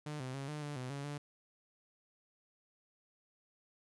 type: tone with pitch steps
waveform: sawtooth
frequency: 149.9 / 129.2 / 137.3 / 150.4 / 146.4 / 127.1 / 140.6 / 145.5 Hz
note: D3 / C3 / C#3 / D3 / D3 / C3 / C#3 / D3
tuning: +36 / -21 / -16 / +42 / -5 / -50 / +25 / -16 cents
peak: -36 dBFS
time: 0.06-1.18 s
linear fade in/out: 5 ms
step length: 140 ms
effects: resampled to 24000 Hz